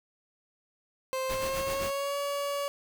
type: tone with pitch glide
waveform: 30% pulse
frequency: 523.3 to 567.4 Hz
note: C5 to C#5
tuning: 0 to +40 cents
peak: -27 dBFS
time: 1.13-2.68 s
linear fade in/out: 0 ms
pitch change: +140 cents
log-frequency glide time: 1.29-2.17 s
type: noise with tremolo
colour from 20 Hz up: pink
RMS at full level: -36 dBFS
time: 1.29-1.91 s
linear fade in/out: 10 ms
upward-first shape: sine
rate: 7.7 Hz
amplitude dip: 65%
effects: none